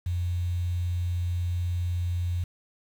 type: tone with quantisation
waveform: sine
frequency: 88.1 Hz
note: F2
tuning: 16 cents sharp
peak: -25 dBFS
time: 0.06-2.44 s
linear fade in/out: 5 ms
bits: 8
effects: none